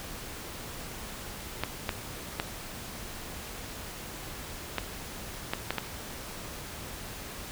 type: clicks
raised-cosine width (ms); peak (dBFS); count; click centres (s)
0.3; -12; 7; 1.636 / 1.892 / 2.399 / 4.783 / 5.535 / 5.706 / 5.783
effects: pink hiss -41 dBFS RMS until 7.51 s